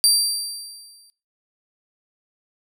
25% pulse tone with exponential decay, 4699 Hz, D8, in tune, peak -7 dBFS, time 0.04-1.1 s, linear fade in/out 0 ms, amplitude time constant 230 ms, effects noise-tail reverb RT60 0.3 s tail -18 dB re dry

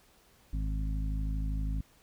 harmonic tone, 52.6 Hz, G#1, 23 cents sharp, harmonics 1 / 2 / 3 / 4 / 5, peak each -30 / -42 / -40 / -48 / -44 dBFS, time 0.53-1.81 s, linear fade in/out 5 ms, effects pink hiss -63 dBFS RMS until 2.02 s

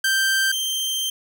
sawtooth tone pair in turn, 1568 / 3143 Hz, G6 / G7, 0 / +4 cents, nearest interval octave, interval 1204 cents, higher second, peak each -14 / -19 dBFS, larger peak first, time 0.04-0.52 / 0.52-1.1 s, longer second, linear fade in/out 5 ms, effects none

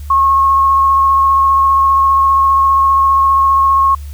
sine tone with vibrato, 1088 Hz, C#6, 33 cents flat, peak -7 dBFS, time 0.1-3.95 s, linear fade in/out 5 ms, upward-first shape sine, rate 15 Hz, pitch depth 10 cents each way, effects added 72 Hz sine -24 dBFS peak until 4.13 s + white hiss -44 dBFS RMS until 4.13 s

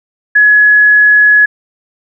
sine tone, 1690 Hz, G#6, 30 cents sharp, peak -3 dBFS, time 0.35-1.46 s, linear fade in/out 10 ms, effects none

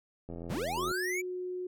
click train, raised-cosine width 2 ms, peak -29 dBFS, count 54, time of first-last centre 0.29-0.913 s, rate 85.1 Hz
square linear sweep, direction up, 72.1 to 2349 Hz, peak -33 dBFS, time 0.49-1.22 s, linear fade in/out 20 ms
sine tone with pitch glide, 365.7 to 363.6 Hz, F#4 to F#4, -20 to -30 cents, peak -34 dBFS, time 0.77-1.67 s, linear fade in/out 5 ms, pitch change -10 cents, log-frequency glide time 0.94-1.36 s
effects none

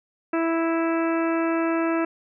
harmonic tone, 329.6 Hz, E4, in tune, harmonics 1 / 2 / 3 / 4 / 5 / 6 / 7 / 8, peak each -22 / -28 / -33 / -31 / -35 / -40 / -40 / -38 dBFS, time 0.33-2.05 s, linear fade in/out 5 ms, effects none

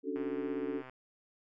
sine chord, D major seventh, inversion third, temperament equal, 277.2 / 293.7 / 370 / 440 Hz, C#4 / D4 / F#4 / A4, 0 / 0 / 0 / 0 cents, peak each -38 / -40 / -40 / -38 dBFS, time 0.03-0.83 s, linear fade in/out 50 ms
click train, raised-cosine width 0.5 ms, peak -34 dBFS, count 96, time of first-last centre 0.16-0.896 s, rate 129 Hz
effects none

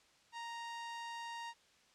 sawtooth tone, 932.3 Hz, A#5, in tune, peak -39 dBFS, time 0.32-1.54 s, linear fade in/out 50 ms, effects white hiss -68 dBFS RMS until 1.94 s + low-pass 6000 Hz 12 dB/octave

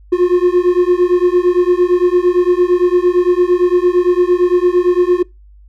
triangle beating tone pair, 352.9 / 361.7 Hz, F4 / F#4, +18 / -39 cents, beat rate 8.8 Hz, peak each -10 dBFS, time 0.12-5.23 s, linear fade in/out 10 ms, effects noise-tail reverb RT60 0.2 s tail -23 dB re dry + added 50 Hz sine -39 dBFS peak until 5.68 s

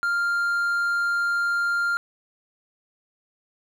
triangle tone, 1396.9 Hz, F6, in tune, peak -19 dBFS, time 0.03-1.97 s, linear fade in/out 0 ms, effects none

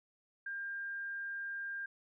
sine tone, 1600 Hz, G6, 35 cents sharp, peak -38 dBFS, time 0.46-1.86 s, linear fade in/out 5 ms, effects none

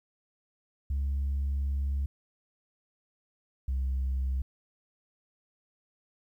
sine tone pair in turn, 69.3 / 65.66 Hz, C#2 / C2, 0 / +7 cents, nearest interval minor second, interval 93 cents, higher first, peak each -25 dBFS, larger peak neither, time 0.9-2.06 / 3.68-4.42 s, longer first, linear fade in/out 5 ms, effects tanh soft clip ceiling -25 dBFS + 11-bit

